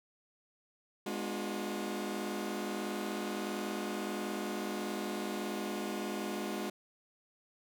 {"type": "chord", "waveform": "sawtooth", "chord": "G# diminished seventh", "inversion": "none", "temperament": "just", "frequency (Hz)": [207.7, 249.2, 299, 358.8], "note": ["G#3", "B3", "D4", "F4"], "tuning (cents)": [0, 16, 31, 47], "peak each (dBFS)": [-35, -40, -39, -36], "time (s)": [1.06, 6.7], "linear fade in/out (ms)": 5, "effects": []}